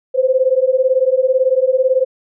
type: beating tone pair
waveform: sine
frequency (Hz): 510 / 528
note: C5 / C5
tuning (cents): -44 / +16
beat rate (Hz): 18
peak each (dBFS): -14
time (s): 0.14-2.05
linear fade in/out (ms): 20
effects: none

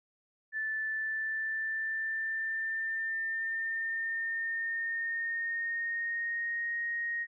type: tone with pitch glide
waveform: sine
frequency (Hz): 1755 to 1870.1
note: A6 to A#6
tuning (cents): -5 to +5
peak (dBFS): -31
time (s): 0.52-7.27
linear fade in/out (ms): 50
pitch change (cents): +110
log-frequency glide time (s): 0.85-6.78
effects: none

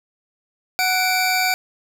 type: tone pair together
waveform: 25% pulse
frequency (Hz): 740 / 2327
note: F#5 / D7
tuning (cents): 0 / -17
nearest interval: octave + minor sixth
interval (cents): 1983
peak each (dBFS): -16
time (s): 0.79-1.54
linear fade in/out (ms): 0
effects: none

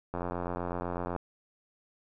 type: click train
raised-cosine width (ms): 1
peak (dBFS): -20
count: 91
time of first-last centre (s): 0.14-1.163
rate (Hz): 88
effects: none

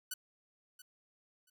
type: tone with echo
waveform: 5% pulse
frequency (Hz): 1487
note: F#6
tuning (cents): +8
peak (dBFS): -26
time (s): 0.11-0.14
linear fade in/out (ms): 5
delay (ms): 680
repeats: 2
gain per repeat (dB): -15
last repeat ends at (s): 1.5
effects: none

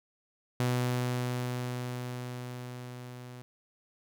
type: tone with level ramp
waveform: sawtooth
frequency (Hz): 124.2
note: B2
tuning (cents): +10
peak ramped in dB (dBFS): -22 to -40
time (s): 0.6-3.42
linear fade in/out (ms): 0
effects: none

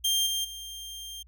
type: tone with level steps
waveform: sawtooth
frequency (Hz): 3185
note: G7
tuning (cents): +27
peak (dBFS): -20 / -24 / -35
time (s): 0.04-1.23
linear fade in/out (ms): 10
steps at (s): 0.26 / 0.44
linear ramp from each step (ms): 10
effects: added 60 Hz sine -52 dBFS peak until 1.27 s

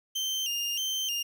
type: tone with vibrato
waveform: 30% pulse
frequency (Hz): 2960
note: F#7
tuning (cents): 0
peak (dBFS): -26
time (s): 0.15-1.23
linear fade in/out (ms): 10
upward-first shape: square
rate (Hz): 1.6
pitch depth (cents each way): 87
effects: none

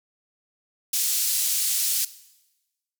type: band-pass noise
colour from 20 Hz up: white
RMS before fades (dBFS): -24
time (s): 0.93-2.05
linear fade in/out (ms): 5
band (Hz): 4400 to 15000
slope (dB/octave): 12
effects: noise-tail reverb RT60 1.0 s tail -17 dB re dry

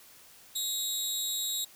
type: tone with amplitude modulation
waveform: 20% pulse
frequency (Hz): 3800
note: A#7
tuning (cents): +33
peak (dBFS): -21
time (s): 0.55-1.65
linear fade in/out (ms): 10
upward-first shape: sine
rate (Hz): 292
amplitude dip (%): 75
effects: white hiss -55 dBFS RMS until 1.75 s

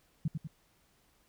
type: tone with echo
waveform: sine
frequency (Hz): 155.56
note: D#3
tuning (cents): 0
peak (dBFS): -27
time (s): 0.25-0.28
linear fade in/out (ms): 5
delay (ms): 97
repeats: 2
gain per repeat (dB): -5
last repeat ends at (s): 0.474
effects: pink hiss -69 dBFS RMS until 1.28 s

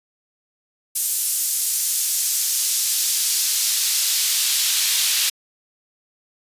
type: noise with high-pass filter sweep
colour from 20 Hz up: pink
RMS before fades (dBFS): -20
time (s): 0.95-5.3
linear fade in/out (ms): 10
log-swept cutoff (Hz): 8300 to 3400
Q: 0.99
effects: resampled to 32000 Hz

